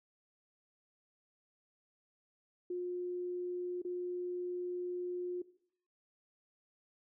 sine tone with dropouts, 357.2 Hz, F4, 39 cents sharp, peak -35 dBFS, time 2.7-5.42 s, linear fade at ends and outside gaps 5 ms, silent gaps 3.819-3.848 s, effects noise-tail reverb RT60 0.6 s tail -18 dB re dry

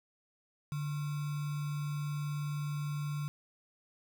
sine tone with sample-and-hold, 146.83 Hz, D3, in tune, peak -33 dBFS, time 0.72-3.28 s, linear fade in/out 0 ms, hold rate 1225 Hz, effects none

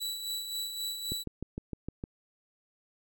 sawtooth tone with tremolo, 3941 Hz, B7, 4 cents flat, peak -29 dBFS, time 0-1.24 s, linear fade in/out 20 ms, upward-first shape sine, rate 3.8 Hz, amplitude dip 50%
click train, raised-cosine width 3 ms, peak -23 dBFS, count 7, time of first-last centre 1.12-2.039 s, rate 6.53 Hz
effects none

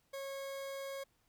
40% pulse tone, 547 Hz, C#5, 23 cents flat, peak -40 dBFS, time 0.13-1.04 s, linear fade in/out 10 ms, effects pink hiss -75 dBFS RMS until 1.28 s

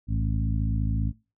harmonic tone with a mistuned harmonic, 54.8 Hz, A1, 6 cents flat, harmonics 1 / 2 / 3 / 4 / 5, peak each -26 / -27 / -34 / -34 / -37 dBFS, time 0.07-1.13 s, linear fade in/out 50 ms, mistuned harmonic 1, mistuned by +120 cents, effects noise-tail reverb RT60 0.3 s tail -22 dB re dry

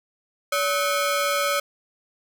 sawtooth ring-modulated tone, 926 Hz, A#5, 12 cents flat, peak -14 dBFS, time 0.52-1.6 s, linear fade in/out 5 ms, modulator 355 Hz, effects none

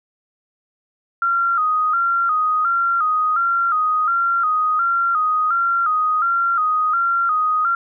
sine tone with vibrato, 1310 Hz, E6, 11 cents flat, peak -15 dBFS, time 1.22-7.75 s, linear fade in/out 2 ms, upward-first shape square, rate 1.4 Hz, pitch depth 84 cents each way, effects none

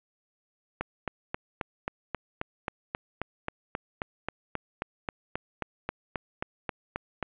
click train, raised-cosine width 0.5 ms, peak -15 dBFS, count 25, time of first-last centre 0.81-7.227 s, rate 3.74 Hz, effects resampled to 8000 Hz + 8-bit

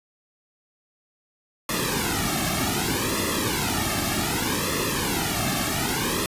pink noise with flanger, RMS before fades -25 dBFS, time 1.69-6.26 s, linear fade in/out 2 ms, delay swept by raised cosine 1.3 to 2.07 ms, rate 0.65 Hz, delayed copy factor -0.9, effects resampled to 32000 Hz

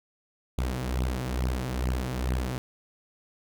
sawtooth beating tone pair, 62.3 / 64.6 Hz, B1 / C2, +16 / -21 cents, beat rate 2.3 Hz, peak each -25 / -27 dBFS, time 0.58-2.58 s, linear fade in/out 0 ms, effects none

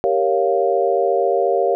sine chord, G half-diminished seventh, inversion none, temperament equal, 392 / 466.2 / 554.4 / 698.5 Hz, G4 / Bb4 / Db5 / F5, 0 / 0 / 0 / 0 cents, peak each -20 dBFS, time 0.04-1.75 s, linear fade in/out 0 ms, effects none

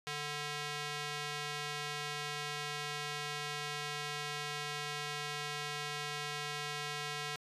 square tone with band-pass filter, 147.6 Hz, D3, 9 cents sharp, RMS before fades -40 dBFS, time 0.07-7.36 s, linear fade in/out 0 ms, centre 3200 Hz, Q 0.69, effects resampled to 32000 Hz + 11-bit

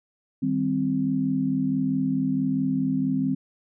sine chord, C minor, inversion first, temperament equal with one note detuned, 155.56 / 197.02 / 261.6 Hz, Eb3 / G3 / C4, 0 / +9 / 0 cents, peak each -29 / -28 / -23 dBFS, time 0.42-3.35 s, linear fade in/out 10 ms, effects none

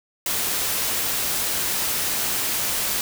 white noise, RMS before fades -24 dBFS, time 0.26-3.01 s, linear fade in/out 2 ms, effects none

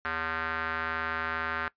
square tone with band-pass filter, 81.1 Hz, E2, 28 cents flat, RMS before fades -32 dBFS, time 0.05-1.68 s, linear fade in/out 0 ms, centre 1500 Hz, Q 3.7, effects noise-tail reverb RT60 0.1 s tail -20 dB re dry + resampled to 11025 Hz

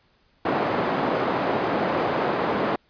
white band-pass noise, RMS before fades -24 dBFS, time 0.45-2.76 s, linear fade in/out 5 ms, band 180 to 830 Hz, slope 12 dB/octave, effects pink hiss -63 dBFS RMS until 2.89 s + resampled to 11025 Hz

